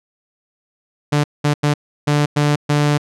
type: tone bursts at uneven times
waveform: sawtooth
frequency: 147 Hz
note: D3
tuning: 2 cents sharp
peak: -9 dBFS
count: 6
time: 1.12-1.24 / 1.44-1.54 / 1.63-1.74 / 2.07-2.26 / 2.36-2.56 / 2.69-2.98 s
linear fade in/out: 10 ms
effects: low-pass 8000 Hz 12 dB/octave